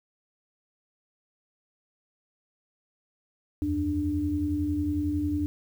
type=tone cluster; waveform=sine; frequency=79.6 / 90.6 / 295.8 Hz; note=D#2 / F#2 / D4; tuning=+40 / -36 / +13 cents; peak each=-33 / -33 / -26 dBFS; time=3.62-5.46 s; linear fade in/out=0 ms; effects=9-bit